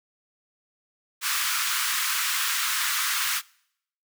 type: high-pass noise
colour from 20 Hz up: pink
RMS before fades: -26 dBFS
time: 1.21-3.42 s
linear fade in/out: 50 ms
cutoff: 1100 Hz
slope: 48 dB/octave
effects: noise-tail reverb RT60 0.7 s tail -24 dB re dry